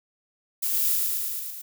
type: noise with echo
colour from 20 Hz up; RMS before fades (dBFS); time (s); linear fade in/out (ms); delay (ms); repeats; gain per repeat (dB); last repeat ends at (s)
violet; -26; 0.62-0.96; 10; 110; 6; -2; 1.62
effects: none